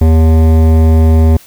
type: tone with hard clipping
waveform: sine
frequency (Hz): 80.1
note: E2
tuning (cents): -49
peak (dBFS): -6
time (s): 0.01-1.37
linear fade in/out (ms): 5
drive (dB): 15
effects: white hiss -40 dBFS RMS until 1.46 s